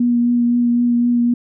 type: tone with vibrato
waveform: sine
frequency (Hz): 240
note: B3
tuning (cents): -49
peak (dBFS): -12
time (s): 0-1.34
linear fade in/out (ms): 5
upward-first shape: triangle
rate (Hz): 3.9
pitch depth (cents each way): 17
effects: none